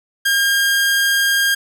sawtooth tone, 1613 Hz, G6, 49 cents sharp, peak -10 dBFS, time 0.25-1.55 s, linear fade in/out 10 ms, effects none

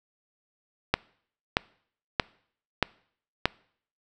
click train, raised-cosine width 0.3 ms, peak -4 dBFS, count 5, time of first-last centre 0.94-3.456 s, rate 1.59 Hz, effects noise-tail reverb RT60 0.6 s tail -24 dB re dry

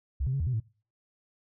sine tone with pitch steps, 67.7 / 130.3 / 137.4 / 79.6 / 127 / 110 Hz, C#2 / C3 / C#3 / D#2 / B2 / A2, -40 / -7 / -15 / +40 / +49 / 0 cents, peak -25 dBFS, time 0.2-0.602 s, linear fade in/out 10 ms, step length 67 ms, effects noise-tail reverb RT60 0.4 s tail -24 dB re dry + tanh soft clip ceiling -21 dBFS

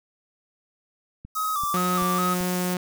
click train, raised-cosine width 5 ms, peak -27 dBFS, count 4, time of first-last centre 1.25-2.408 s, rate 2.59 Hz
triangle tone with vibrato, 1218 Hz, D#6, 37 cents flat, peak -22 dBFS, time 1.35-2.35 s, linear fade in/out 20 ms, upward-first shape square, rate 2.4 Hz, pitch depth 68 cents each way
white high-pass noise, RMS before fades -35 dBFS, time 1.35-2.74 s, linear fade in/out 2 ms, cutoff 4800 Hz, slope 96 dB/octave
sawtooth tone, 180.5 Hz, F#3, 43 cents flat, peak -20 dBFS, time 1.74-2.77 s, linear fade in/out 2 ms
effects none

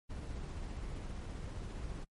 brown noise with tremolo, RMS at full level -41 dBFS, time 0.09-2.05 s, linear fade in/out 20 ms, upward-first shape triangle, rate 15 Hz, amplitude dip 25%, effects noise-tail reverb RT60 0.1 s tail -25 dB re dry + MP3 48 kbps

